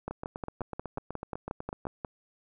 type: two click trains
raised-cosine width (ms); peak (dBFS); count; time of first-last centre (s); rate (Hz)
1; -20 / -22; 12 / 15; 0.08-2.048 / 0.11-1.853; 5.59 / 8.03
effects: none